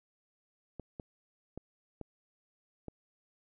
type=clicks; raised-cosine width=2 ms; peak=-28 dBFS; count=5; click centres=0.797 / 0.998 / 1.576 / 2.013 / 2.883 s; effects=none